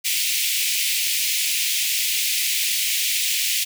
pink high-pass noise, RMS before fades -22 dBFS, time 0.04-3.65 s, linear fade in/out 20 ms, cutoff 2200 Hz, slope 48 dB/octave, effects none

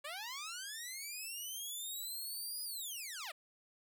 10% pulse linear two-way sweep, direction up then down, 554.4 to 4978 to 554.4 Hz, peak -34 dBFS, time 0.04-3.32 s, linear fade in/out 10 ms, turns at 2.63 s, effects none

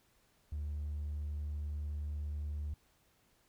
triangle tone, 74.2 Hz, D2, 18 cents sharp, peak -33 dBFS, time 0.52-2.74 s, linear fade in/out 5 ms, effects tanh soft clip ceiling -32 dBFS + pink hiss -71 dBFS RMS until 3.48 s

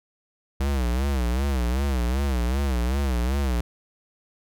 square tone with vibrato, 64.7 Hz, C2, 19 cents flat, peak -22 dBFS, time 0.6-3.61 s, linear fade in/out 5 ms, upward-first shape sine, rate 2.6 Hz, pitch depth 160 cents each way, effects none

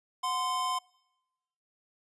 square tone pair together, 732.1 / 1036 Hz, F#5 / C6, -19 / -17 cents, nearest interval tritone, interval 602 cents, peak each -38 / -30 dBFS, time 0.23-0.79 s, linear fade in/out 10 ms, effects noise-tail reverb RT60 1.0 s tail -26 dB re dry + resampled to 24000 Hz

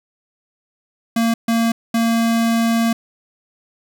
square tone bursts at uneven times, 229.4 Hz, A#3, 28 cents flat, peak -15 dBFS, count 3, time 1.16-1.34 / 1.48-1.72 / 1.94-2.93 s, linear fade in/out 5 ms, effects none

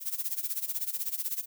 violet noise with tremolo, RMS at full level -30 dBFS, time 0-1.46 s, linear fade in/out 50 ms, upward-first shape sine, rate 16 Hz, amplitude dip 85%, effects none

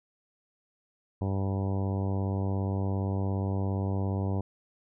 harmonic tone, 97.3 Hz, G2, 12 cents flat, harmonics 1 / 2 / 3 / 4 / 5 / 6 / 7 / 8 / 9 / 10, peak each -28 / -34 / -38 / -40 / -42 / -44 / -45 / -46 / -47 / -48 dBFS, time 1.21-4.41 s, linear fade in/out 5 ms, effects none

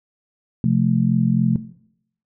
sine chord, F major, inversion second, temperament just, 130.96 / 174.61 / 218.3 Hz, C3 / F3 / A3, +2 / 0 / -13 cents, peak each -19 dBFS, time 0.64-1.56 s, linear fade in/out 2 ms, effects noise-tail reverb RT60 0.7 s tail -17 dB re dry

